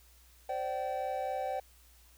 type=chord; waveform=triangle; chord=C suspended second; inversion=none; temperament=equal with one note detuned; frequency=523.3 / 587.3 / 767 Hz; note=C5 / D5 / G5; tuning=0 / 0 / -38 cents; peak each=-36 / -37 / -33 dBFS; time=0.49-1.6 s; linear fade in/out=5 ms; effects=added 60 Hz sine -60 dBFS peak until 2.17 s + white hiss -63 dBFS RMS until 2.17 s